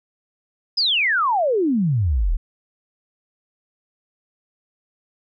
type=exponential sweep; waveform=sine; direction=down; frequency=5180 to 33.65 Hz; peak=-16 dBFS; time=0.77-2.37 s; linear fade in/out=10 ms; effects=none